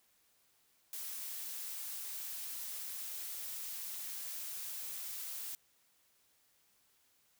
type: noise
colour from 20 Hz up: blue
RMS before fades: -43 dBFS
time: 0.93-5.55 s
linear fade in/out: 0 ms
effects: white hiss -72 dBFS RMS until 7.39 s